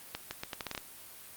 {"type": "accelerating click train", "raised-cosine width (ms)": 0.2, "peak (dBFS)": -18, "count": 9, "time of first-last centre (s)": [0.15, 0.778], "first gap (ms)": 160, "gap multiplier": 0.78, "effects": ["white hiss -50 dBFS RMS until 1.36 s", "Opus 32 kbps"]}